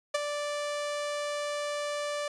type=tone with ADSR envelope; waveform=sawtooth; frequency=586 Hz; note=D5; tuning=4 cents flat; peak=-19 dBFS; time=0.14-2.28 s; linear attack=9 ms; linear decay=21 ms; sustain=-8 dB; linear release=3 ms; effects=resampled to 22050 Hz